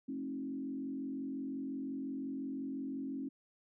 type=tone with frequency modulation; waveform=sine; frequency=270 Hz; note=C#4; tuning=45 cents flat; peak=-37 dBFS; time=0.08-3.29 s; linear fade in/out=10 ms; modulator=45.7 Hz; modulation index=0.89; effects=none